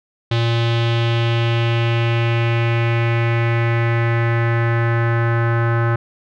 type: tone with low-pass filter sweep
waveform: square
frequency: 116.54 Hz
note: A#2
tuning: in tune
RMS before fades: -17 dBFS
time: 0.31-5.96 s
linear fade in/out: 5 ms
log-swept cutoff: 3600 to 1500 Hz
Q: 3
effects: none